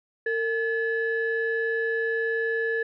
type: tone pair together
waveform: sine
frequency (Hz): 455.2 / 1718.6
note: A#4 / A6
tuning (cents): -41 / -41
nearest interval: octave + major seventh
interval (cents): 2300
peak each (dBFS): -25 / -26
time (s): 0.26-2.83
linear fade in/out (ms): 5
effects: tanh soft clip ceiling -17 dBFS